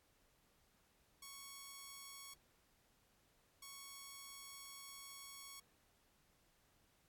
5% pulse tone bursts at uneven times, 1108.7 Hz, C#6, in tune, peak -40 dBFS, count 2, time 1.22-2.34 / 3.62-5.6 s, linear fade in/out 5 ms, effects pink hiss -75 dBFS RMS until 7.08 s + AAC 64 kbps

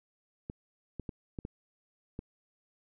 clicks, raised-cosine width 3 ms, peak -25 dBFS, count 6, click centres 0.499 / 0.997 / 1.092 / 1.388 / 1.451 / 2.191 s, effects none

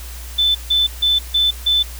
sine tone bursts, 3520 Hz, A7, in tune, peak -12 dBFS, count 5, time 0.38-1.83 s, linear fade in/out 10 ms, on 170 ms, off 150 ms, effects added 60 Hz sine -30 dBFS peak until 1.99 s + white hiss -37 dBFS RMS until 1.99 s

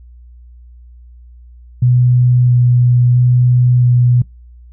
sine tone with vibrato, 123.4 Hz, B2, 1 cent flat, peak -7 dBFS, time 1.82-4.22 s, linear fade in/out 5 ms, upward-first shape square, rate 0.75 Hz, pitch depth 8 cents each way, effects noise-tail reverb RT60 0.2 s tail -23 dB re dry + added 60 Hz sine -36 dBFS peak until 4.72 s

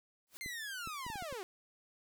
white noise with exponential growth, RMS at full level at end -46 dBFS, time 0.27-0.37 s, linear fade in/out 0 ms, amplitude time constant 20 ms
sawtooth linear sweep, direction down, 2117 to 349.2 Hz, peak -37 dBFS, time 0.41-1.43 s, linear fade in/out 0 ms
clicks, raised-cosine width 3 ms, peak -35 dBFS, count 7, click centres 0.461 / 0.874 / 1.065 / 1.101 / 1.157 / 1.224 / 1.326 s
effects none

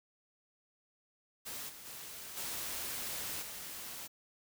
white noise with level steps, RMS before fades -43 / -51 / -47 / -40 / -45 dBFS, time 1.45-4.08 s, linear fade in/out 20 ms, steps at 1.68 / 1.85 / 2.36 / 3.41 s, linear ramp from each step 20 ms, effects none

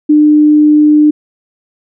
sine tone, 300.6 Hz, D4, 40 cents sharp, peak -3 dBFS, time 0.09-1.11 s, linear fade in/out 10 ms, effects none

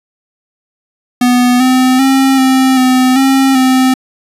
square tone with pitch steps, 246.8 / 256.6 / 267.9 / 262.2 / 256 / 268.3 / 259.1 Hz, B3 / C4 / C4 / C4 / C4 / C4 / C4, -1 / -34 / +41 / +4 / -38 / +44 / -17 cents, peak -7 dBFS, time 1.21-3.94 s, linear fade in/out 5 ms, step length 390 ms, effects resampled to 32000 Hz

